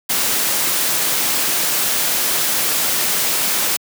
white noise, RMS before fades -18 dBFS, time 0.09-3.77 s, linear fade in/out 10 ms, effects high-pass 150 Hz 12 dB/octave

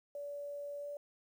sine tone with pitch glide, 575 to 578.7 Hz, D5 to D5, -37 to -26 cents, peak -40 dBFS, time 0.15-0.97 s, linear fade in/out 2 ms, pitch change +11 cents, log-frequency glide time 0.79-0.86 s, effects 11-bit

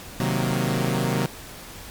sawtooth chord, C half-diminished seventh, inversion none, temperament equal, 130.81 / 155.56 / 185 / 233.1 Hz, C3 / Eb3 / Gb3 / Bb3, 0 / 0 / 0 / 0 cents, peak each -21 / -24 / -23 / -25 dBFS, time 0.2-1.26 s, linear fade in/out 2 ms, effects pink hiss -40 dBFS RMS until 1.9 s + MP3 96 kbps

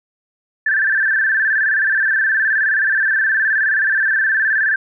sine tone with vibrato, 1661.2 Hz, G#6, in tune, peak -13 dBFS, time 0.66-4.76 s, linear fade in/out 5 ms, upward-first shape square, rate 19 Hz, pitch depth 87 cents each way, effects none

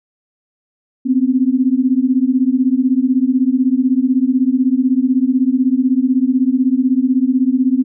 sine beating tone pair, 250.4 / 266.4 Hz, B3 / C4, +24 / +31 cents, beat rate 16 Hz, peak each -14 dBFS, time 1.05-7.84 s, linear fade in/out 20 ms, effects none

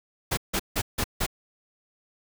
pink noise bursts, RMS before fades -26 dBFS, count 5, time 0.31-1.265 s, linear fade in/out 10 ms, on 63 ms, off 160 ms, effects none

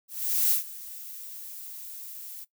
violet noise with ADSR envelope, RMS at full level -22 dBFS, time 0.08-2.45 s, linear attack 430 ms, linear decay 120 ms, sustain -19 dB, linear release 20 ms, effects noise-tail reverb RT60 0.1 s tail -17 dB re dry

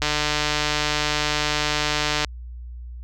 click train, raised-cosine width 0.2 ms, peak -4 dBFS, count 335, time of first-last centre 0.02-2.247 s, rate 150 Hz, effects added 60 Hz sine -33 dBFS peak until 3.03 s

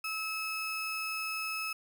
35% pulse tone pair together, 1296 / 2592 Hz, E6 / E7, -30 / -30 cents, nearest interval octave, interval 1200 cents, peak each -37 / -35 dBFS, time 0.04-1.73 s, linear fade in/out 5 ms, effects 12-bit

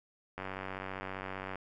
click train, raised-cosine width 0.5 ms, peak -24 dBFS, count 113, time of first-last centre 0.38-1.556 s, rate 95.2 Hz, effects none

